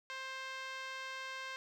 5% pulse tone with band-pass filter, 527 Hz, C5, 12 cents sharp, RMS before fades -44 dBFS, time 0.1-1.56 s, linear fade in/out 0 ms, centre 1400 Hz, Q 1, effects none

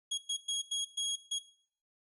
sawtooth tone bursts at uneven times, 3306 Hz, G#7, 9 cents flat, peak -28 dBFS, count 6, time 0.11-0.18 / 0.29-0.37 / 0.48-0.62 / 0.71-0.85 / 0.97-1.16 / 1.31-1.39 s, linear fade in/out 10 ms, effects noise-tail reverb RT60 0.5 s tail -17 dB re dry + resampled to 24000 Hz

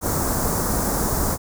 pink band-stop noise, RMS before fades -22 dBFS, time 0.01-1.38 s, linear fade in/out 50 ms, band 1400 to 6000 Hz, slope 24 dB/octave, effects none

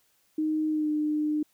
sine tone with pitch glide, 310.2 to 302.4 Hz, D#4 to D#4, -5 to -49 cents, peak -24 dBFS, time 0.38-1.43 s, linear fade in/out 5 ms, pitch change -44 cents, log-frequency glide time 0.69-0.9 s, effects white hiss -68 dBFS RMS until 1.53 s

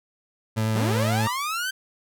30% pulse tone with vibrato, 110 Hz, A2, in tune, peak -19 dBFS, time 0.56-1.28 s, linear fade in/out 20 ms, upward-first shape sine, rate 9.7 Hz, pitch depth 9 cents each way
sawtooth linear sweep, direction up, 164.81 to 1574 Hz, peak -22 dBFS, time 0.75-1.71 s, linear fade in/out 10 ms
triangle tone with exponential decay, 1174.7 Hz, D6, in tune, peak -21 dBFS, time 1.27-1.44 s, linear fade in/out 0 ms, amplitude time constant 35 ms
effects none

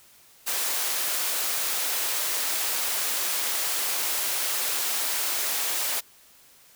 white high-pass noise, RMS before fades -27 dBFS, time 0.46-6.01 s, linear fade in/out 20 ms, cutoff 440 Hz, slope 12 dB/octave, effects white hiss -55 dBFS RMS until 6.75 s

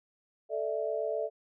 sine chord, A suspended fourth, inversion none, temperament equal with one note detuned, 440 / 591.4 / 659.3 Hz, A4 / D5 / E5, 0 / +12 / 0 cents, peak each -34 dBFS, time 0.49-1.3 s, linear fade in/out 50 ms, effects none

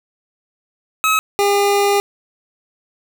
25% pulse tone pair in turn, 1282 / 403.8 Hz, E6 / G#4, -49 / -49 cents, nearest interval octave + minor sixth, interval 2000 cents, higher first, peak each -9 dBFS, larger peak neither, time 1.04-1.19 / 1.39-2 s, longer second, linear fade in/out 0 ms, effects none

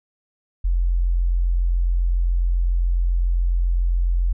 sine tone, 43.65 Hz, F1, in tune, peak -16 dBFS, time 0.64-4.33 s, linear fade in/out 10 ms, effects none

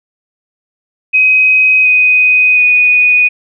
sine tone with pitch steps, 2524 / 2501 / 2478 Hz, D#7 / D#7 / D#7, +24 / +8 / -8 cents, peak -5 dBFS, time 1.13-3.29 s, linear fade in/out 20 ms, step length 720 ms, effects none

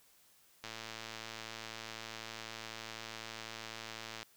click train, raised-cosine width 0.2 ms, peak -26 dBFS, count 403, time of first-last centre 0.64-4.229 s, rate 112 Hz, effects white hiss -66 dBFS RMS until 4.36 s

